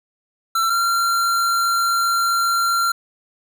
square tone pair in turn, 1344 / 1373.8 Hz, E6 / F6, +33 / -29 cents, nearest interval unison, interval 38 cents, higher second, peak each -17 dBFS, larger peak neither, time 0.55-0.7 / 0.7-2.92 s, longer second, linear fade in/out 5 ms, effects none

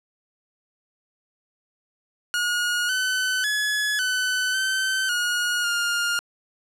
sawtooth tone with pitch steps, 1440 / 1513 / 1698 / 1507 / 1538 / 1441 / 1413 Hz, F#6 / F#6 / G#6 / F#6 / G6 / F#6 / F6, -47 / +38 / +38 / +31 / -33 / -46 / +20 cents, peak -18 dBFS, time 2.34-6.19 s, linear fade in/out 0 ms, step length 550 ms, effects low-pass 11000 Hz 12 dB/octave + 10-bit

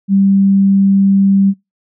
sine tone, 196 Hz, G3, in tune, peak -7 dBFS, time 0.08-1.54 s, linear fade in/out 50 ms, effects noise-tail reverb RT60 0.2 s tail -24 dB re dry

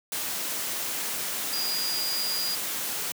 sine tone in noise, 4855 Hz, D#8, 43 cents flat, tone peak -28 dBFS, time 1.53-2.55 s, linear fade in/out 2 ms, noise white, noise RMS -31 dBFS, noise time 0.12-3.12 s, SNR 0 dB, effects high-pass 150 Hz 12 dB/octave

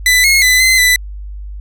sawtooth tone with pitch steps, 1997 / 2163 / 2005 / 2054 / 1992 Hz, B6 / C#7 / B6 / C7 / B6, +19 / -43 / +26 / -33 / +14 cents, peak -4 dBFS, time 0.06-0.96 s, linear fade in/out 2 ms, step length 180 ms, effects added 50 Hz sine -24 dBFS peak until 1.6 s

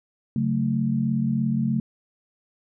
sine chord, F# minor, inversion second, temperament just, 138.75 / 185 / 222 Hz, C#3 / F#3 / A3, +2 / 0 / +16 cents, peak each -25 / -28 / -23 dBFS, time 0.36-1.8 s, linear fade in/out 2 ms, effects none

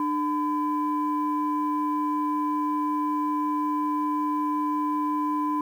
sine tone pair together, 299.1 / 1010 Hz, D4 / B5, +32 / +39 cents, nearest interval octave + major sixth, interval 2107 cents, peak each -25 dBFS, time 0-5.61 s, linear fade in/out 2 ms, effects tanh soft clip ceiling -17 dBFS + 9-bit

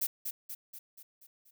violet noise with echo, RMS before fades -31 dBFS, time 0.01-0.07 s, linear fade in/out 10 ms, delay 240 ms, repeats 6, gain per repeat -5 dB, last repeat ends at 1.51 s, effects none

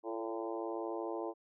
harmonic tone with a mistuned harmonic, 113.3 Hz, A#2, 49 cents flat, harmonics 3 / 4 / 5 / 6 / 7 / 8 / 9, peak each -40 / -42 / -44 / -46 / -47 / -48 / -49 dBFS, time 0.03-1.34 s, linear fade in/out 50 ms, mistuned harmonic 4, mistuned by -32 cents, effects none

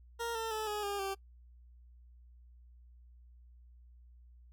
20% pulse tone with pitch steps, 466.2 / 449.8 / 434 / 418.7 / 404 / 389.8 Hz, A#4 / A4 / A4 / G#4 / G#4 / G4, 0 / +38 / -24 / +14 / -48 / -10 cents, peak -30 dBFS, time 0.19-1.15 s, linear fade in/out 20 ms, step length 160 ms, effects noise-tail reverb RT60 0.1 s tail -23 dB re dry + added 60 Hz sine -55 dBFS peak until 4.52 s

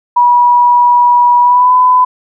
sine tone with pitch glide, 970 to 1004.2 Hz, B5 to B5, -31 to +29 cents, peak -4 dBFS, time 0.16-2.05 s, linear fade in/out 10 ms, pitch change +60 cents, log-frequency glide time 1.4-1.73 s, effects none

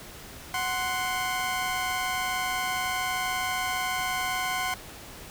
20% pulse tone pair together, 740 / 1046.5 Hz, F#5 / C6, 0 / 0 cents, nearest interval tritone, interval 600 cents, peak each -25 dBFS, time 0.54-4.74 s, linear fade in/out 2 ms, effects pink hiss -44 dBFS RMS until 5.3 s

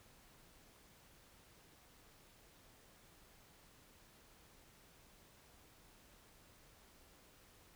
silence, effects pink hiss -65 dBFS RMS until 7.75 s

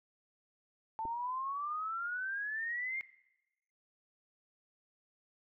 sine exponential sweep, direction up, 880 to 2149 Hz, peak -35 dBFS, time 0.99-3.01 s, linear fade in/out 0 ms
clicks, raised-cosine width 2 ms, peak -33 / -37 dBFS, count 2, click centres 1.053 / 1.056 s
effects noise-tail reverb RT60 0.9 s tail -18 dB re dry

